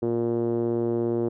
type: tone with low-pass filter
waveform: 5% pulse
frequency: 117.3 Hz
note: A#2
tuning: 11 cents sharp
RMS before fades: -25 dBFS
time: 0.02-1.29 s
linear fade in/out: 10 ms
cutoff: 380 Hz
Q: 2.9
effects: none